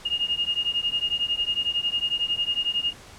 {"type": "beating tone pair", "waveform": "sine", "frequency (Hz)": [2841, 2852], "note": ["F7", "F7"], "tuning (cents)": [29, 36], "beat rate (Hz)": 11, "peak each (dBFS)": -26, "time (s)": [0.05, 2.93], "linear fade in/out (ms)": 10, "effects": ["pink hiss -46 dBFS RMS until 3.18 s", "low-pass 9000 Hz 12 dB/octave"]}